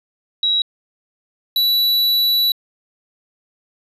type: tone pair in turn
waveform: sine / square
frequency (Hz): 3868 / 3940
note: B7 / B7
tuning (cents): -37 / -5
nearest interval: unison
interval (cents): 32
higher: second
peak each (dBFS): -14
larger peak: neither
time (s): 0.43-0.62 / 1.56-2.52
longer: second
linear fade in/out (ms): 2
effects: resampled to 32000 Hz